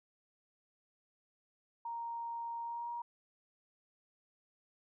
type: tone with pitch glide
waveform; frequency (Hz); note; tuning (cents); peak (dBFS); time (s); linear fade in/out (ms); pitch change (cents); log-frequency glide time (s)
sine; 932.3 to 947; A#5 to A#5; 0 to +27; -38; 1.85-3.02; 5; +27; 2.63-2.91
effects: none